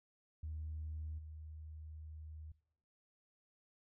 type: tone with level steps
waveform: sine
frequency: 77.78 Hz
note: D#2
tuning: in tune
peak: -40 / -47 dBFS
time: 0.43-2.52 s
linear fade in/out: 5 ms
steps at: 1.18 s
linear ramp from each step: 10 ms
effects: noise-tail reverb RT60 0.7 s tail -21 dB re dry + tanh soft clip ceiling -36 dBFS